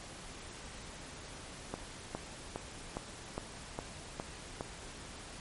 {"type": "click train", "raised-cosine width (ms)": 1, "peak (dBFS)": -22, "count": 8, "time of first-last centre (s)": [1.74, 4.609], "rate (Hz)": 2.44, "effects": ["pink hiss -48 dBFS RMS until 5.4 s", "MP3 48 kbps"]}